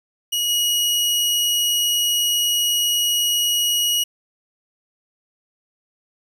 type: tone with level steps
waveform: sawtooth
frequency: 2902 Hz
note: F#7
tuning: 34 cents flat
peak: -16 / -14 dBFS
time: 0.32-4.04 s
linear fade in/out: 10 ms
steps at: 0.48 s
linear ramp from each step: 20 ms
effects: none